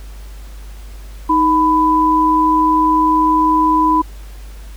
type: tone pair together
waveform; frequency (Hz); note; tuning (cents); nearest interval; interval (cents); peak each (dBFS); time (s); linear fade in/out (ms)
sine; 312.7 / 997; D#4 / B5; +9 / +16; octave + minor sixth; 2007; -15 / -11; 1.29-4.02; 10
effects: added 50 Hz sine -30 dBFS peak until 4.76 s + pink hiss -44 dBFS RMS until 4.76 s